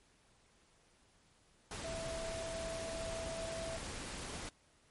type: tone in noise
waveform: sine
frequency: 658 Hz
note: E5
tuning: 3 cents flat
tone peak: -41 dBFS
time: 1.84-3.77 s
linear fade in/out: 2 ms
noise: pink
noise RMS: -44 dBFS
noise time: 1.71-4.49 s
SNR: 0 dB
effects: pink hiss -69 dBFS RMS until 4.9 s + MP3 48 kbps